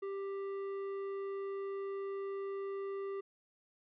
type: tone with tanh clipping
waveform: sine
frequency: 393.4 Hz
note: G4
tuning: 6 cents sharp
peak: -39 dBFS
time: 0.02-3.21 s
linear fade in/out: 10 ms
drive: 10 dB
effects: none